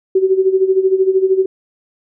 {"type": "tone with tremolo", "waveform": "sine", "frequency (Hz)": 380, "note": "F#4", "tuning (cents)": 46, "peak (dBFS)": -7, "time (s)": [0.15, 1.46], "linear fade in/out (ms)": 5, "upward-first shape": "sine", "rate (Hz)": 13, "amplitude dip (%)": 75, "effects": []}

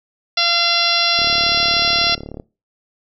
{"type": "harmonic tone", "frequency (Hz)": 687, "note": "F5", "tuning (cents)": -29, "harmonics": [1, 2, 3, 4, 5, 6, 7, 8], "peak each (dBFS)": [-25, -23, -24, -21, -21, -20, -20, -23], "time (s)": [0.37, 2.15], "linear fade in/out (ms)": 5}
{"type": "click train", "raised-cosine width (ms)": 2, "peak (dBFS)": -17, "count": 45, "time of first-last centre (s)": [1.19, 2.399], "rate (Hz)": 36.4}
{"effects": ["noise-tail reverb RT60 0.3 s tail -22 dB re dry"]}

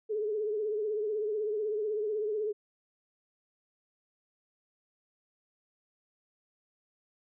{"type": "tone with vibrato", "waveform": "sine", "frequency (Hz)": 424.9, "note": "G#4", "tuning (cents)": 40, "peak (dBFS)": -29, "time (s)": [0.09, 2.53], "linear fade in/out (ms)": 20, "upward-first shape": "triangle", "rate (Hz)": 16, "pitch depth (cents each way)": 78, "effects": []}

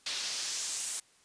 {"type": "noise with band-pass filter sweep", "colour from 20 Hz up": "pink", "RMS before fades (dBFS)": -36, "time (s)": [0.06, 1], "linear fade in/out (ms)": 5, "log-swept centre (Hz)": [4100, 8900], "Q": 1.7, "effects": ["white hiss -64 dBFS RMS until 1.24 s", "resampled to 22050 Hz"]}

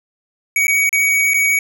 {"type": "tone with dropouts", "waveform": "square", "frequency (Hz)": 2254, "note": "C#7", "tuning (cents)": 28, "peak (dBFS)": -13, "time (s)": [0.56, 1.59], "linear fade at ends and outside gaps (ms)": 2, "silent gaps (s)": [[0.67, 0.68], [0.893, 0.928], [1.336, 1.342]], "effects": []}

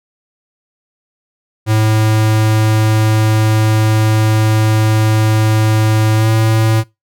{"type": "tone with pitch glide", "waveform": "square", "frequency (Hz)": [109, 110.84], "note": ["A2", "A2"], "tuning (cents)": [-16, 13], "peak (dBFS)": -10, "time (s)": [1.66, 6.84], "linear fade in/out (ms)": 50, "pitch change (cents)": 29, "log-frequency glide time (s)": [6.16, 6.28], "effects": ["noise-tail reverb RT60 0.2 s tail -21 dB re dry"]}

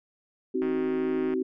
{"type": "chord", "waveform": "sine", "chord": "C diminished", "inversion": "none", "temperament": "just", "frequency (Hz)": [261.6, 314, 376.7], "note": ["C4", "Eb4", "Gb4"], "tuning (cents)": [0, 16, 31], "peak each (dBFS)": [-29, -33, -27], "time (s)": [0.54, 1.43], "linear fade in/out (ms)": 10}
{"type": "click train", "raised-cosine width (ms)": 0.5, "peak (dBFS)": -26, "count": 113, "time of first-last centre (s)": [0.62, 1.338], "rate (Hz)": 156}
{"effects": []}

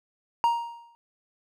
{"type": "tone with exponential decay", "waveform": "triangle", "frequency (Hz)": 937, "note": "A#5", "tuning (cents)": 9, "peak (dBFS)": -15, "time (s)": [0.44, 0.95], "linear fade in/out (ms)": 0, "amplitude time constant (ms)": 110, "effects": []}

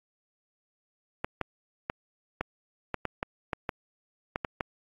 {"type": "clicks", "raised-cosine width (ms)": 0.5, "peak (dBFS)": -14, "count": 12, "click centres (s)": [1.245, 1.413, 1.899, 2.41, 2.943, 3.053, 3.229, 3.532, 3.692, 4.359, 4.448, 4.608], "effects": ["AAC 32 kbps"]}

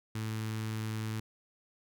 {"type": "tone with notch filter", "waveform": "sawtooth", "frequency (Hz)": 109.7, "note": "A2", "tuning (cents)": -5, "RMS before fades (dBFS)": -36, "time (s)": [0.15, 1.2], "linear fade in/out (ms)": 5, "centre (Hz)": 620, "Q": 0.94, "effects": []}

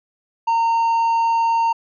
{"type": "tone", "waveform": "triangle", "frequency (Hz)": 918, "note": "A#5", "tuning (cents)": -27, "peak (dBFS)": -13, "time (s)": [0.47, 1.73], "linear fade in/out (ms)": 10, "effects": ["resampled to 16000 Hz"]}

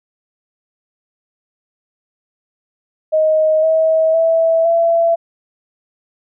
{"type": "tone with pitch steps", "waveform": "sine", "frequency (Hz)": [626, 640.6, 655.6, 670.9], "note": ["D#5", "E5", "E5", "E5"], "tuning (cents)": [10, -50, -10, 30], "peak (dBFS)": -10, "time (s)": [3.12, 5.16], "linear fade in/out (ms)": 20, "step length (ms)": 510, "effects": []}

